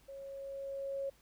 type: tone with level ramp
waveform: sine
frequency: 549 Hz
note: C#5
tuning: 17 cents flat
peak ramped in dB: -45 to -34 dBFS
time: 0.08-1.1 s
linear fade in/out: 10 ms
effects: added 50 Hz sine -67 dBFS peak until 1.21 s + pink hiss -67 dBFS RMS until 1.21 s